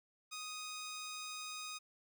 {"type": "tone", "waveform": "10% pulse", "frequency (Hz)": 1247, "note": "D#6", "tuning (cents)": 3, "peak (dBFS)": -35, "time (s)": [0.31, 1.79], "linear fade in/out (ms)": 20, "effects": []}